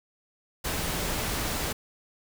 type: noise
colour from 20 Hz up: pink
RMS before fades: -30 dBFS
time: 0.64-1.73 s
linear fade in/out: 10 ms
effects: none